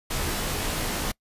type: noise with comb filter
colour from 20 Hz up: pink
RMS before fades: -28 dBFS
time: 0.1-1.12 s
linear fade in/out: 10 ms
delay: 18 ms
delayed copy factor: -0.8
effects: noise-tail reverb RT60 0.1 s tail -25 dB re dry + resampled to 32000 Hz